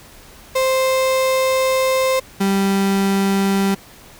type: tone pair in turn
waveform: 35% pulse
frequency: 523.3 / 196.02 Hz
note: C5 / G3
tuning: 0 / 0 cents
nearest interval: octave + perfect fourth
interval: 1700 cents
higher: first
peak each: -13 dBFS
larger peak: neither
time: 0.55-2.2 / 2.4-3.75 s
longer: first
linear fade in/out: 10 ms
effects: pink hiss -43 dBFS RMS until 4.19 s